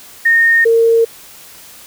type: tone pair in turn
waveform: sine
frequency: 1840 / 458.1 Hz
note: A#6 / A#4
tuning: -23 / -30 cents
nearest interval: 2 octaves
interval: 2407 cents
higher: first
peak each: -7 dBFS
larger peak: neither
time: 0.25-0.65 / 0.65-1.05 s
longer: neither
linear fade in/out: 10 ms
effects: white hiss -38 dBFS RMS until 1.86 s